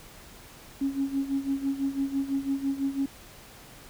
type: tone with tremolo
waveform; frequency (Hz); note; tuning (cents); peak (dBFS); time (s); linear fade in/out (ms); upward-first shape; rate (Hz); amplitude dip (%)
sine; 274.3; C#4; -18; -22; 0.81-3.06; 5; sine; 6; 80
effects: tanh soft clip ceiling -18 dBFS + pink hiss -49 dBFS RMS until 3.89 s